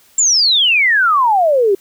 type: exponential sweep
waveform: sine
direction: down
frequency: 7459 to 376.2 Hz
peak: -9 dBFS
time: 0.18-1.75 s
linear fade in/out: 5 ms
effects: white hiss -50 dBFS RMS until 1.8 s